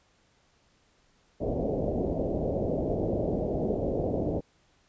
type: low-pass noise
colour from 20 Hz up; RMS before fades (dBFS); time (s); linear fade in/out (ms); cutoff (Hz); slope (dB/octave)
white; -29; 1.4-4.41; 20; 640; 48
effects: pink hiss -66 dBFS RMS until 4.88 s + resampled to 16000 Hz